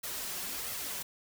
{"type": "noise with flanger", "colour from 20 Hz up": "white", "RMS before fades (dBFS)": -38, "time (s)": [0.03, 1.03], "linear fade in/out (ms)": 10, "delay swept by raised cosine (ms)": [1.5, 5.6], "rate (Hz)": 1.5, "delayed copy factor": 0.55, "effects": []}